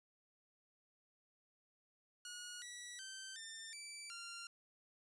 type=tone with pitch steps; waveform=10% pulse; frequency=1447 / 1943 / 1550 / 1797 / 2325 / 1388 Hz; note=F#6 / B6 / G6 / A6 / D7 / F6; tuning=-39 / -29 / -20 / +36 / -18 / -11 cents; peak=-39 dBFS; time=2.25-4.47 s; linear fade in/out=2 ms; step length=370 ms; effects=resampled to 22050 Hz